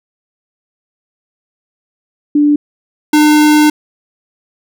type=tone pair in turn; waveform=sine / square; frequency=293.7 / 301.6 Hz; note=D4 / D4; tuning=0 / +46 cents; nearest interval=unison; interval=46 cents; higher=second; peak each=-6 dBFS; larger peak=neither; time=2.35-2.56 / 3.13-3.7 s; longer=second; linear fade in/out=5 ms; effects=none